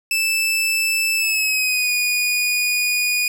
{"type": "tone with pitch glide", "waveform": "sawtooth", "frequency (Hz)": [2637, 2460], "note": ["E7", "D#7"], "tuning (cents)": [0, -20], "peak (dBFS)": -14, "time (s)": [0.11, 3.28], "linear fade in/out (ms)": 2, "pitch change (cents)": -120, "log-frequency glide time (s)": [1.16, 1.92], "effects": []}